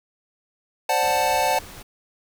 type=chord; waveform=square; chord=D dominant seventh; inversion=third; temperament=equal; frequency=523.3 / 587.3 / 740 / 880 Hz; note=C5 / D5 / F#5 / A5; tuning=0 / 0 / 0 / 0 cents; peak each=-28 / -27 / -24 / -23 dBFS; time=0.89-1.59 s; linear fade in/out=5 ms
type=noise; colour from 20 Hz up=pink; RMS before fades=-41 dBFS; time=1.02-1.83 s; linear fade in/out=10 ms
effects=none